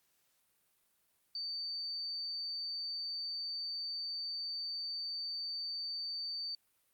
sine tone, 4583 Hz, D8, 43 cents flat, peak -37 dBFS, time 1.35-6.55 s, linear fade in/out 2 ms, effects white hiss -75 dBFS RMS until 6.93 s + Opus 48 kbps

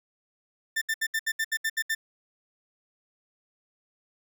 40% pulse tone bursts, 1786 Hz, A6, 25 cents sharp, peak -24 dBFS, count 10, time 0.76-1.95 s, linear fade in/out 10 ms, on 56 ms, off 70 ms, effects none

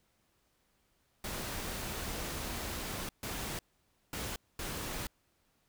pink noise bursts at uneven times, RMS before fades -39 dBFS, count 4, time 1.24-3.09 / 3.23-3.59 / 4.13-4.36 / 4.59-5.07 s, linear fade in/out 2 ms, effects pink hiss -74 dBFS RMS until 5.68 s

